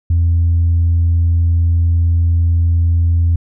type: tone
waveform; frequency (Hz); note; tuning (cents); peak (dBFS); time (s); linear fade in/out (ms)
sine; 84.4; E2; +41; -8; 0.1-3.36; 5
effects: tanh soft clip ceiling -7 dBFS